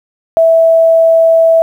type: tone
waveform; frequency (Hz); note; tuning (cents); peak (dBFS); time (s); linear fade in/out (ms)
sine; 656; E5; -9; -4; 0.37-1.62; 0
effects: 7-bit